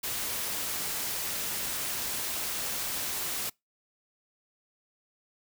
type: noise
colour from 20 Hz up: white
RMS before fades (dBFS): -33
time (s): 0.03-3.5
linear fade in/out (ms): 10
effects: noise-tail reverb RT60 0.2 s tail -26 dB re dry